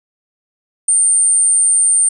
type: tone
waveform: sine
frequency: 8910 Hz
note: C#9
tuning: 8 cents sharp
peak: -9 dBFS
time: 0.88-2.09 s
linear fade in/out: 5 ms
effects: none